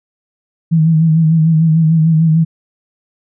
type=tone with vibrato; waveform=sine; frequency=160.6 Hz; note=E3; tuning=45 cents flat; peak=-7 dBFS; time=0.71-2.45 s; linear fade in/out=20 ms; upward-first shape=sine; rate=6.7 Hz; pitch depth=50 cents each way; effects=none